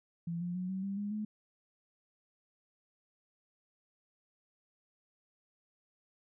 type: tone with pitch steps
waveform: sine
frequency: 169.2 / 175.77 / 182.61 / 189.7 / 197.07 / 204.7 / 212.7 Hz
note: E3 / F3 / F#3 / F#3 / G3 / G#3 / G#3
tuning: +45 / +11 / -22 / +43 / +9 / -25 / +42 cents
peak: -34 dBFS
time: 0.27-1.25 s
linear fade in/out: 5 ms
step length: 140 ms
effects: none